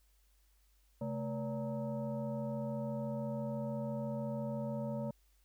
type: tone with frequency modulation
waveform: sine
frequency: 220 Hz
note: A3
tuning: in tune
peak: -35 dBFS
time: 1.01-5.11 s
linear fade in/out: 5 ms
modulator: 354 Hz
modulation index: 1.3
effects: added 50 Hz sine -67 dBFS peak until 5.44 s + white hiss -75 dBFS RMS until 5.44 s